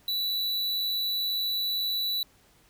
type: tone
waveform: square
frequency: 3951 Hz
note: B7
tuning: in tune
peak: -27 dBFS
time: 0.08-2.23 s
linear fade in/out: 2 ms
effects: pink hiss -61 dBFS RMS until 2.69 s